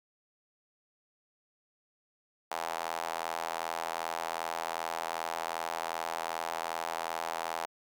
sawtooth tone with high-pass filter, 82.6 Hz, E2, 4 cents sharp, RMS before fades -36 dBFS, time 2.51-7.66 s, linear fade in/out 5 ms, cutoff 790 Hz, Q 2.6, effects none

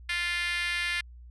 5% pulse tone with high-pass filter, 349.2 Hz, F4, in tune, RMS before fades -30 dBFS, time 0.09-1.01 s, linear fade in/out 5 ms, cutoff 1900 Hz, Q 3.3, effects added 60 Hz sine -45 dBFS peak until 1.3 s + resampled to 22050 Hz

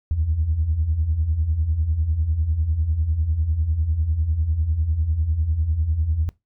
sine beating tone pair, 71.8 / 81.8 Hz, D2 / E2, -39 / -13 cents, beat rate 10 Hz, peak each -25 / -19 dBFS, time 0.11-6.29 s, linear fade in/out 0 ms, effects noise-tail reverb RT60 0.2 s tail -21 dB re dry + tanh soft clip ceiling -11 dBFS

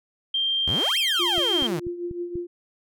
sine tone, 3174 Hz, G7, 21 cents sharp, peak -21 dBFS, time 0.34-1.67 s, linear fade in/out 5 ms
sawtooth exponential two-way sweep, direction up then down, 61.74 to 2794 to 141.5 Hz, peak -23 dBFS, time 0.67-1.8 s, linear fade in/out 10 ms, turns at 0.98 s
sine tone with tremolo, 349.2 Hz, F4, in tune, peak -25 dBFS, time 1.19-2.47 s, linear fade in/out 10 ms, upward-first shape triangle, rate 6.1 Hz, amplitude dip 70%
click train, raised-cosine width 5 ms, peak -24 dBFS, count 5, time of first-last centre 1.38-2.356 s, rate 4.1 Hz
effects none

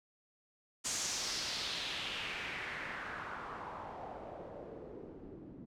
white noise with low-pass filter sweep, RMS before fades -42 dBFS, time 0.84-5.66 s, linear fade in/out 20 ms, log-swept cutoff 7300 to 260 Hz, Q 2.5, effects none

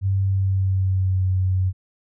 sine tone with pitch glide, 97 to 93.32 Hz, G2 to F#2, -18 to +15 cents, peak -17 dBFS, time 0.01-1.73 s, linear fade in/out 50 ms, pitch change -67 cents, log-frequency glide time 0.23-1.25 s, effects none

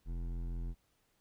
sine tone with hard clipping, 42.72 Hz, F1, 37 cents flat, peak -38 dBFS, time 0.05-0.75 s, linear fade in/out 50 ms, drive 13 dB, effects pink hiss -75 dBFS RMS until 1.2 s

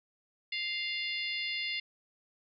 harmonic tone with a mistuned harmonic, 698.5 Hz, F5, in tune, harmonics 3 / 4 / 5 / 6 / 7, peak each -36 / -38 / -40 / -42 / -43 dBFS, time 0.52-1.8 s, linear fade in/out 5 ms, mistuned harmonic 6, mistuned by +29 cents, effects none

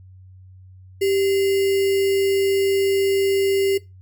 sine tone with sample-and-hold, 392 Hz, G4, in tune, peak -16 dBFS, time 1.01-3.78 s, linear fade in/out 10 ms, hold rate 2450 Hz, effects noise-tail reverb RT60 0.2 s tail -19 dB re dry + added 93 Hz sine -42 dBFS peak until 4.01 s

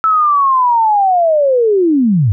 sine linear sweep, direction down, 1318.5 to 91.2 Hz, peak -8 dBFS, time 0.04-2.32 s, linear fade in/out 0 ms, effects none

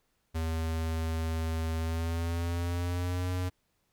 square tone with pitch glide, 81 to 90.92 Hz, E2 to F#2, -30 to -30 cents, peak -30 dBFS, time 0.34-3.5 s, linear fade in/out 20 ms, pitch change +200 cents, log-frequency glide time 1.78-3.32 s, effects pink hiss -75 dBFS RMS until 3.92 s

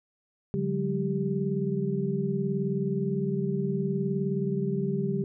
sine tone cluster, 143 / 181.9 / 201.2 / 393.7 Hz, D3 / F#3 / G3 / G4, -46 / -29 / +45 / +8 cents, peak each -31 dBFS, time 0.54-5.24 s, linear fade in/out 0 ms, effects none

